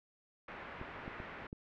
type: low-pass noise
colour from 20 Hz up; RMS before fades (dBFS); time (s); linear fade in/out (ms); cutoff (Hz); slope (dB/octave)
white; -48; 0.48-1.47; 5; 2100; 24
type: clicks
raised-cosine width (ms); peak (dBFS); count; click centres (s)
3; -31; 4; 0.814 / 1.079 / 1.202 / 1.529
effects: none